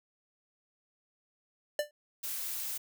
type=tone with exponential decay; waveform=square; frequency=592 Hz; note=D5; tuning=14 cents sharp; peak=-25 dBFS; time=1.79-1.91 s; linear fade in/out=2 ms; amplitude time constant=24 ms
type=noise; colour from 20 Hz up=blue; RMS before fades=-37 dBFS; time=2.23-2.78 s; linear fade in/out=10 ms
effects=none